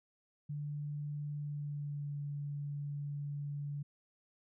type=tone with pitch glide; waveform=sine; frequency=146.83 to 144.22 Hz; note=D3 to D3; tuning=0 to -31 cents; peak=-37 dBFS; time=0.49-3.83 s; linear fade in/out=10 ms; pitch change=-31 cents; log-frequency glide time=1.36-2.16 s; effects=none